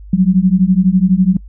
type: beating tone pair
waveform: sine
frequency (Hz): 180 / 192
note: F#3 / G3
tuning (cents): -47 / -36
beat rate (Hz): 12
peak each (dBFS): -11 / -11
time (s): 0.13-1.37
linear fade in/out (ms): 5
effects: noise-tail reverb RT60 0.1 s tail -26 dB re dry + added 50 Hz sine -31 dBFS peak until 1.48 s